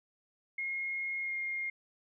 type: tone with pitch glide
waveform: sine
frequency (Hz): 2150 to 2129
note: C7 to C7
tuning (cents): +47 to +30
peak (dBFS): -33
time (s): 0.58-1.7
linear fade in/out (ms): 5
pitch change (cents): -17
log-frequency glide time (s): 1.21-1.34
effects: none